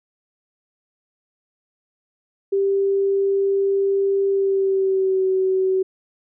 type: tone with pitch glide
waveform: sine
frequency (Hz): 393.5 to 377.7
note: G4 to F#4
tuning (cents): +7 to +36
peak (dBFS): -16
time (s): 2.52-5.83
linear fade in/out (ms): 10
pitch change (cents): -71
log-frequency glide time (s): 4.29-5.25
effects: none